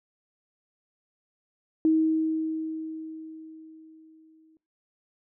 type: tone with exponential decay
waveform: sine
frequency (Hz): 317.7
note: D#4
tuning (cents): +36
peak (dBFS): -17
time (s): 1.85-4.57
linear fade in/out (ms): 1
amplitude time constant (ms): 590
effects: noise-tail reverb RT60 0.3 s tail -21 dB re dry